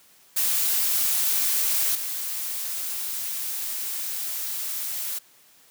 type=noise with level steps; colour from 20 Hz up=blue; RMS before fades=-23 / -30 dBFS; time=0.36-5.19 s; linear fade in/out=10 ms; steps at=1.95 s; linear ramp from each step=2 ms; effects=white hiss -56 dBFS RMS until 5.7 s + high-pass 100 Hz 12 dB/octave